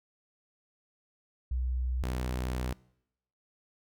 sine / sawtooth tone pair in turn, 62.6 / 62.6 Hz, B1 / B1, +24 / +24 cents, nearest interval unison, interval 0 cents, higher neither, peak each -28 / -27 dBFS, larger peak second, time 1.51-2.03 / 2.03-2.73 s, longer second, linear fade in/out 5 ms, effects noise-tail reverb RT60 0.8 s tail -24 dB re dry

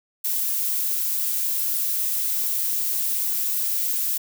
violet noise, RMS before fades -24 dBFS, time 0.24-4.18 s, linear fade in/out 10 ms, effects none

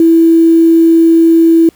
sine tone with quantisation, 329.6 Hz, E4, in tune, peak -3 dBFS, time 0-1.69 s, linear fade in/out 2 ms, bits 5, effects pink hiss -48 dBFS RMS until 1.75 s

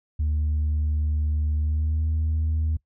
sine tone with pitch glide, 75.8 to 78.61 Hz, D#2 to D#2, -45 to +18 cents, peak -19 dBFS, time 0.19-2.77 s, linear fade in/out 10 ms, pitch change +63 cents, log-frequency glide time 1.59-2.06 s, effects noise-tail reverb RT60 0.1 s tail -22 dB re dry + tanh soft clip ceiling -19 dBFS

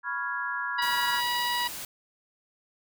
sine chord, C# dominant seventh, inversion third, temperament equal, 987.8 / 1108.7 / 1396.9 / 1661.2 Hz, B5 / C#6 / E#6 / G#6, 0 / 0 / 0 / 0 cents, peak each -35 / -38 / -34 / -32 dBFS, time 0.03-1.22 s, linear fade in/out 50 ms
harmonic tone, 968 Hz, B5, 35 cents flat, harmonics 1 / 2 / 3 / 4 / 5, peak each -29 / -32 / -34 / -35 / -36 dBFS, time 0.78-1.68 s, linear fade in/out 10 ms
white noise, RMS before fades -38 dBFS, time 0.82-1.85 s, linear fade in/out 2 ms
effects none

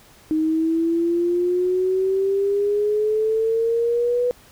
sine exponential sweep, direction up, 311.1 to 493.9 Hz, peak -17 dBFS, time 0.31-4.31 s, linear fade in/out 0 ms, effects pink hiss -50 dBFS RMS until 4.51 s

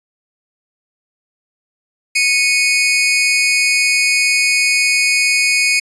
sawtooth tone pair together, 2207 / 2485 Hz, C#7 / D#7, -8 / -3 cents, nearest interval major second, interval 205 cents, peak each -11 dBFS, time 2.15-5.8 s, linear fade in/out 10 ms, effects resampled to 24000 Hz

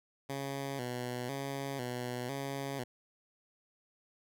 10% pulse tone with vibrato, 130.6 Hz, C3, 3 cents flat, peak -28 dBFS, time 0.29-2.84 s, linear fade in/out 10 ms, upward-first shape square, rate 1 Hz, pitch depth 96 cents each way, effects none

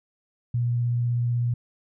sine tone with vibrato, 120.2 Hz, B2, 46 cents flat, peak -21 dBFS, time 0.54-1.54 s, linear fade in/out 5 ms, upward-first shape sine, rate 16 Hz, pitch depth 10 cents each way, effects none

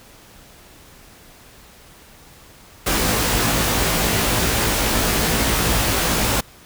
pink noise with comb filter, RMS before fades -19 dBFS, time 2.86-6.41 s, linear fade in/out 10 ms, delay 18 ms, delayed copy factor +0.9, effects pink hiss -46 dBFS RMS until 6.65 s

